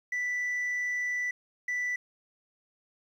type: tone pair in turn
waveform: sine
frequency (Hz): 1975.5 / 1975.5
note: B6 / B6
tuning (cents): 0 / 0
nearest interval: unison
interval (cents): 0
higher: neither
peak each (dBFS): -26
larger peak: neither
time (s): 0.12-1.31 / 1.68-1.96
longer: first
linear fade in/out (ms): 5
effects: tanh soft clip ceiling -27 dBFS + 10-bit